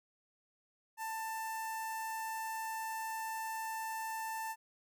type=tone with notch filter; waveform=sawtooth; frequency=889 Hz; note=A5; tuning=18 cents sharp; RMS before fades=-40 dBFS; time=0.97-4.56 s; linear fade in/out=50 ms; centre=3800 Hz; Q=1; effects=none